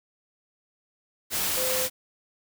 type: tone in noise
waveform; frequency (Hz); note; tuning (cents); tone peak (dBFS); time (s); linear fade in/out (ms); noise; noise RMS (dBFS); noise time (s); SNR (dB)
sine; 514; C5; -31; -29; 1.55-1.89; 50; white; -27; 1.3-1.9; -5
effects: none